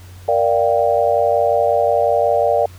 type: chord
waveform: sine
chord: G minor seventh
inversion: first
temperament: equal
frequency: 466.2 / 587.3 / 698.5 / 784 Hz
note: Bb4 / D5 / F5 / G5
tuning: 0 / 0 / 0 / 0 cents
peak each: -19 / -16 / -18 / -21 dBFS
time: 0.28-2.66 s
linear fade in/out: 5 ms
effects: added 91 Hz sine -36 dBFS peak until 2.78 s + pink hiss -46 dBFS RMS until 2.78 s